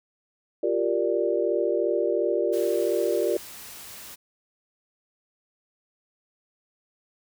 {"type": "chord", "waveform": "sine", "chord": "G minor seventh", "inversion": "third", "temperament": "equal", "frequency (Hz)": [349.2, 392, 466.2, 587.3], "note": ["F4", "G4", "Bb4", "D5"], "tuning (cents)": [0, 0, 0, 0], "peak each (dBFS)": -27, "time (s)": [0.63, 3.37], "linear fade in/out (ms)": 5}
{"type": "noise", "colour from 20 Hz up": "white", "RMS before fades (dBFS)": -42, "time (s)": [2.52, 4.16], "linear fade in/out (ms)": 20}
{"effects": []}